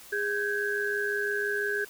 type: tone cluster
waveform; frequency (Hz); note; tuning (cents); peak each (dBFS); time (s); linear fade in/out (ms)
sine; 410.3 / 1546 / 1652; G#4 / G6 / G#6; -21 / -24 / -10; -31; 0.12-1.85; 10
effects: white hiss -49 dBFS RMS until 1.89 s